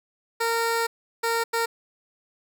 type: tone bursts at uneven times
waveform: 15% pulse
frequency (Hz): 460.6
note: A#4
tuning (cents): -21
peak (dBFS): -16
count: 3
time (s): 0.4-0.87 / 1.23-1.44 / 1.53-1.66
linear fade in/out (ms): 10
effects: none